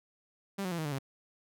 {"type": "tone with pitch steps", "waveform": "sawtooth", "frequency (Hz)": [197.4, 183.12, 169.87, 157.58, 146.18, 135.61], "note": ["G3", "F#3", "F3", "D#3", "D3", "C#3"], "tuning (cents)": [12, -18, -48, 22, -8, -38], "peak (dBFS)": -29, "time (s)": [0.58, 0.988], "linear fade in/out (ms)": 10, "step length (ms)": 68, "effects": []}